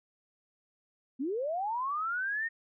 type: linear sweep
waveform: sine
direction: up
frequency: 240 to 1864.7 Hz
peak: -30 dBFS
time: 1.19-2.49 s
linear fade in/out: 20 ms
effects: none

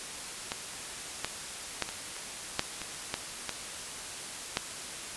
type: clicks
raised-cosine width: 0.2 ms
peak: -14 / -12 / -10 / -19 / -25 / -8 / -19 / -12 / -14 / -9 dBFS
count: 10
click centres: 0.519 / 1.246 / 1.823 / 1.89 / 2.166 / 2.594 / 2.817 / 3.141 / 3.493 / 4.571 s
effects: white hiss -40 dBFS RMS until 5.16 s + resampled to 24000 Hz

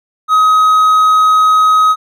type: tone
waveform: triangle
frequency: 1265 Hz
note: D#6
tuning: 28 cents sharp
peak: -4 dBFS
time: 0.28-1.96 s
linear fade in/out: 50 ms
effects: none

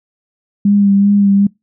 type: tone with vibrato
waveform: sine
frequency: 200.7 Hz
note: G3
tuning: 41 cents sharp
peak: -7 dBFS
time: 0.65-1.47 s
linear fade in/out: 5 ms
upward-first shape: sine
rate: 2.6 Hz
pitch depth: 24 cents each way
effects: noise-tail reverb RT60 0.2 s tail -25 dB re dry

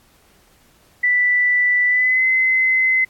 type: tone with pitch glide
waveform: sine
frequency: 1975.5 to 2048 Hz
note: B6 to C7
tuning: 0 to -38 cents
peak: -13 dBFS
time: 1.03-3.05 s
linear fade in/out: 10 ms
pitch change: +62 cents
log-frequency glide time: 1.87-2.25 s
effects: pink hiss -55 dBFS RMS until 3.09 s + AAC 64 kbps

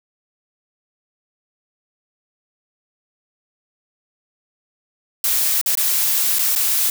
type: noise with dropouts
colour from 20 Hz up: blue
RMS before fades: -18 dBFS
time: 5.24-6.9 s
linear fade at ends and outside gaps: 2 ms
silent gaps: 5.614-5.66 / 5.753-5.773 / 6.387-6.391 / 6.553-6.559 s
effects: none

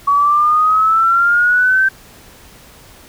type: exponential sweep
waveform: sine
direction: up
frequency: 1125 to 1564 Hz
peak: -9 dBFS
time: 0.07-1.89 s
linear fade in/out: 10 ms
effects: pink hiss -42 dBFS RMS until 3.08 s

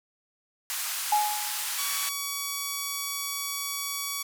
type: band-pass noise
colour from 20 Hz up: white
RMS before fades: -32 dBFS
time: 0.7-2.09 s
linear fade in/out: 0 ms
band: 870 to 15000 Hz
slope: 24 dB/octave
type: tone with exponential decay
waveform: sine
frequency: 839 Hz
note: G#5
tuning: 17 cents sharp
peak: -18 dBFS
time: 1.12-1.77 s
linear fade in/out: 5 ms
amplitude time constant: 140 ms
type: tone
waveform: 5% pulse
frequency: 1131 Hz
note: C#6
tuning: 34 cents sharp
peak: -18 dBFS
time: 1.78-4.23 s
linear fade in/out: 10 ms
effects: none

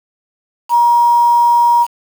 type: tone with quantisation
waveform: sine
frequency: 950 Hz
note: A#5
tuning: 33 cents sharp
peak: -7 dBFS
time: 0.69-1.87 s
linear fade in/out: 50 ms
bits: 5
effects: none

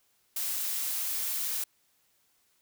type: noise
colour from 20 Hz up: blue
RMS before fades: -32 dBFS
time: 0.36-1.64 s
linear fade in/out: 5 ms
effects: white hiss -70 dBFS RMS until 2.61 s

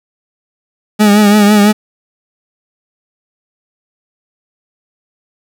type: tone with vibrato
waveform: 40% pulse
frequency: 207.7 Hz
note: G#3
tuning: in tune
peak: -4 dBFS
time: 0.99-1.73 s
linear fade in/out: 20 ms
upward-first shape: triangle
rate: 6 Hz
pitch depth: 57 cents each way
effects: 7-bit

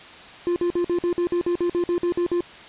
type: tone bursts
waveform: triangle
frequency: 349.2 Hz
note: F4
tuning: in tune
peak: -17 dBFS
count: 14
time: 0.47-2.406 s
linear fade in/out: 0 ms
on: 90 ms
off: 52 ms
effects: white hiss -42 dBFS RMS until 2.68 s + resampled to 8000 Hz

